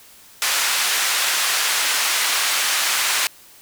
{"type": "band-pass noise", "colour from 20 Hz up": "pink", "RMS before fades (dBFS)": -20, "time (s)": [0.42, 3.27], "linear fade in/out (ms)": 0, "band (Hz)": [1400, 12000], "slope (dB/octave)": 12, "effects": ["white hiss -47 dBFS RMS until 3.61 s"]}